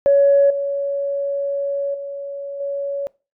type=tone with level steps; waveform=sine; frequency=561 Hz; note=C#5; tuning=21 cents sharp; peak=-9 / -19 / -26 / -21 dBFS; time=0.06-3.07 s; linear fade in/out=0 ms; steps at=0.5 / 1.94 / 2.6 s; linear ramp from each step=5 ms; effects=noise-tail reverb RT60 0.3 s tail -22 dB re dry + tanh soft clip ceiling -5 dBFS